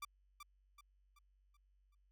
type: tone with echo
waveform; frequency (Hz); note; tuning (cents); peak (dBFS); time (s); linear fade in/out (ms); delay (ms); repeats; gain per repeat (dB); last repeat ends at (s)
sawtooth; 1174; D6; -1; -40; 0.02-0.05; 5; 380; 5; -7; 1.95
effects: added 48 Hz sine -70 dBFS peak until 2.11 s